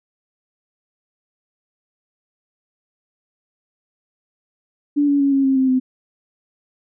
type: tone with pitch steps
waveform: sine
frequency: 289.6 / 284 / 278.4 / 273 / 267.7 / 262.5 / 257.4 Hz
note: D4 / C#4 / C#4 / C#4 / C4 / C4 / C4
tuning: -24 / +42 / +8 / -26 / +40 / +6 / -28 cents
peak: -13 dBFS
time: 4.96-5.8 s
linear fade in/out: 20 ms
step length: 120 ms
effects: none